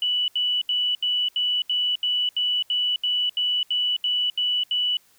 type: tone bursts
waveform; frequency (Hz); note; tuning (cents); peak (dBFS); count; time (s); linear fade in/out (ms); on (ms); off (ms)
sine; 2960; F#7; 0; -20; 15; 0.02-4.97; 2; 260; 75
effects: white hiss -59 dBFS RMS until 5.18 s